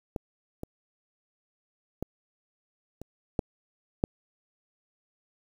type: clicks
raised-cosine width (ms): 2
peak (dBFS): -18 / -22 / -18 / -27 / -12 / -10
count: 6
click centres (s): 0.162 / 0.634 / 2.026 / 3.016 / 3.392 / 4.039
effects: 8-bit